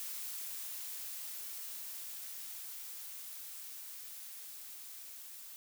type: noise with level ramp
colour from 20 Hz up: blue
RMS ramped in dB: -42 to -50 dBFS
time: 0-5.56 s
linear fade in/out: 0 ms
effects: none